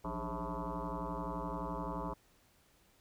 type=tone with frequency modulation; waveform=sine; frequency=415.3 Hz; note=G#4; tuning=in tune; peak=-36 dBFS; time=0.04-2.14 s; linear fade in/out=10 ms; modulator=117 Hz; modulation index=6.1; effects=pink hiss -68 dBFS RMS until 3 s